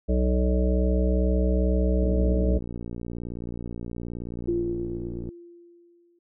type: harmonic tone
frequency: 62.3 Hz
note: B1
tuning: 16 cents sharp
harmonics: 1 / 3 / 5 / 7 / 9 / 10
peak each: -21 / -27 / -31 / -30 / -32 / -34 dBFS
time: 0.08-2.59 s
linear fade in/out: 20 ms
type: click train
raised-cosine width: 3 ms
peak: -22 dBFS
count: 193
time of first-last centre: 2.03-5.29 s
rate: 58.9 Hz
type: tone with exponential decay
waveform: sine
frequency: 344.9 Hz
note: F4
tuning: 22 cents flat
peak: -21 dBFS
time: 4.48-6.19 s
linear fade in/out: 5 ms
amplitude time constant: 370 ms
effects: none